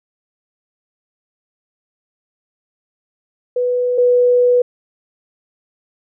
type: tone pair in turn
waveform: sine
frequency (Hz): 493.9 / 491.7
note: B4 / B4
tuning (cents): 0 / -8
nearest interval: unison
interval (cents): 8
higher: first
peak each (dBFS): -14 / -9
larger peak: second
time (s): 3.56-3.98 / 3.98-4.62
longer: second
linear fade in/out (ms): 5
effects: none